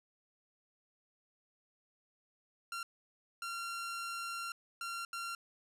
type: tone bursts at uneven times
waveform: sawtooth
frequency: 1375 Hz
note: F6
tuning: 27 cents flat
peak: -35 dBFS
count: 4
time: 2.72-2.83 / 3.42-4.52 / 4.81-5.05 / 5.13-5.35 s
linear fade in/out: 2 ms
effects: low-pass 12000 Hz 12 dB/octave